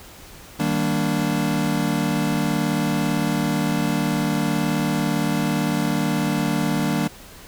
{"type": "chord", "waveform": "square", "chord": "Eb major seventh", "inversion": "none", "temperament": "equal with one note detuned", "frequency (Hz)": [155.56, 195.09, 233.1, 293.7], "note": ["Eb3", "G3", "Bb3", "D4"], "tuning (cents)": [0, -8, 0, 0], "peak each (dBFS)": -26, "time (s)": [0.59, 7.08], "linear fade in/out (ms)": 10, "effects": ["pink hiss -43 dBFS RMS until 7.47 s"]}